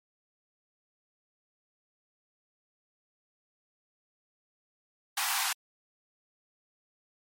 pink high-pass noise, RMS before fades -30 dBFS, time 5.17-5.53 s, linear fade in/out 5 ms, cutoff 740 Hz, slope 96 dB/octave, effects MP3 64 kbps

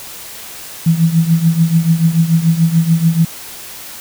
sine tone with tremolo, 164.81 Hz, E3, in tune, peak -5 dBFS, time 0.86-3.25 s, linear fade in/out 5 ms, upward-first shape triangle, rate 6.9 Hz, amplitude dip 85%, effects white hiss -31 dBFS RMS until 4 s

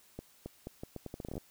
accelerating click train, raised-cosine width 2 ms, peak -27 dBFS, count 15, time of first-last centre 0.19-1.379 s, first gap 270 ms, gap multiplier 0.78, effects white hiss -63 dBFS RMS until 1.5 s

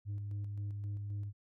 sine tone with tremolo, 102.1 Hz, G#2, 29 cents flat, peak -33 dBFS, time 0.05-1.33 s, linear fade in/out 50 ms, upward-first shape square, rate 3.8 Hz, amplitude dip 35%, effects tanh soft clip ceiling -35 dBFS

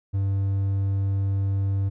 triangle tone, 98 Hz, G2, in tune, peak -19 dBFS, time 0.13-1.9 s, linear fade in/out 20 ms, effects none

